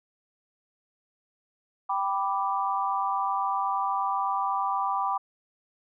sine chord, G major, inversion none, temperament equal, 784 / 987.8 / 1174.7 Hz, G5 / B5 / D6, 0 / 0 / 0 cents, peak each -29 dBFS, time 1.89-5.18 s, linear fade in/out 10 ms, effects none

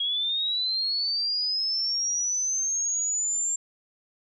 sine linear sweep, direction up, 3282 to 7400 Hz, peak -24 dBFS, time 0-3.56 s, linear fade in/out 5 ms, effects none

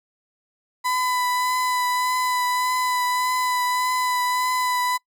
35% pulse tone with vibrato, 1000 Hz, B5, 21 cents sharp, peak -19 dBFS, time 0.84-4.98 s, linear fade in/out 20 ms, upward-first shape triangle, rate 1.7 Hz, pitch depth 18 cents each way, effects noise-tail reverb RT60 0.1 s tail -23 dB re dry

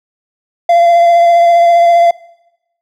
triangle tone with vibrato, 686 Hz, F5, 31 cents flat, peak -3 dBFS, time 0.69-2.11 s, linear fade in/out 5 ms, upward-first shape triangle, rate 15 Hz, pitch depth 20 cents each way, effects noise-tail reverb RT60 0.9 s tail -21 dB re dry

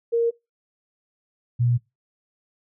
sine tone pair in turn, 465.5 / 120.69 Hz, A#4 / B2, -2 / -39 cents, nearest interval octave + major seventh, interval 2337 cents, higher first, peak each -17 dBFS, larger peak neither, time 0.12-0.31 / 1.59-1.78 s, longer neither, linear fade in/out 20 ms, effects noise-tail reverb RT60 0.2 s tail -21 dB re dry

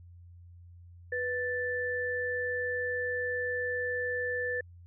sine tone pair together, 493.9 / 1760.1 Hz, B4 / A6, 0 / 0 cents, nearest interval octave + minor seventh, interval 2200 cents, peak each -33 / -32 dBFS, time 1.12-4.61 s, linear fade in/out 5 ms, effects added 87 Hz sine -49 dBFS peak until 4.86 s

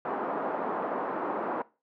white band-pass noise, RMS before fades -32 dBFS, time 0.05-1.62 s, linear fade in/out 2 ms, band 230 to 1100 Hz, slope 24 dB/octave, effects noise-tail reverb RT60 0.3 s tail -20 dB re dry

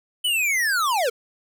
square linear sweep, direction down, 3041 to 433.3 Hz, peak -20 dBFS, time 0.24-1.1 s, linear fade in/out 10 ms, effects none

